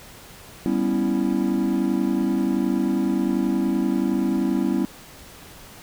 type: chord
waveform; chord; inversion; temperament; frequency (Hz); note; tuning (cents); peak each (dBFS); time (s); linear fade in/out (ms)
triangle; C# half-diminished seventh; second; equal; 196 / 246.9 / 277.2 / 329.6; G3 / B3 / C#4 / E4; 0 / 0 / 0 / 0; -23; 0.66-4.85; 0
effects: pink hiss -44 dBFS RMS until 5.82 s